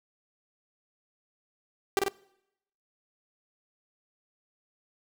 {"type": "tone with echo", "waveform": "sawtooth", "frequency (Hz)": 391.8, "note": "G4", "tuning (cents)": -1, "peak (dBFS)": -18, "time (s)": [1.97, 1.99], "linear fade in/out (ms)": 0, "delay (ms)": 46, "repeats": 2, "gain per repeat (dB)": -2, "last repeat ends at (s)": 2.082, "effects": ["noise-tail reverb RT60 0.8 s tail -23 dB re dry"]}